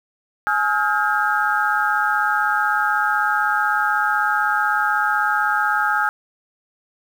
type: tone cluster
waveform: sine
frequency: 840 / 1279 / 1415 / 1609 Hz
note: G#5 / D#6 / F6 / G6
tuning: +19 / +47 / +22 / +45 cents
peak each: -22 dBFS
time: 0.47-6.09 s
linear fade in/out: 0 ms
effects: 7-bit